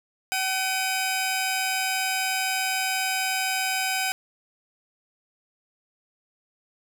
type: tone pair together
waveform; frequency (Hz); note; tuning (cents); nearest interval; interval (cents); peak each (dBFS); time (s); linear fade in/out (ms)
15% pulse; 760 / 2491; F#5 / D#7; +46 / +1; octave + major sixth; 2055; -19 / -22; 0.32-4.12; 0
effects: none